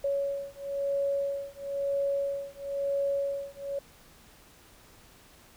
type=beating tone pair; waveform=sine; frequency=558 / 559 Hz; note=C#5 / C#5; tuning=+11 / +14 cents; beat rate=1 Hz; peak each=-31 dBFS; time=0.04-3.79 s; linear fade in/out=5 ms; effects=pink hiss -56 dBFS RMS until 5.56 s